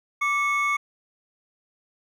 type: tone pair together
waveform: triangle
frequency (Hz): 1167.9 / 2199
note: D6 / C#7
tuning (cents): -10 / -14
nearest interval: major seventh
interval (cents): 1096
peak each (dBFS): -22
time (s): 0.21-0.77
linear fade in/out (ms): 10
effects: none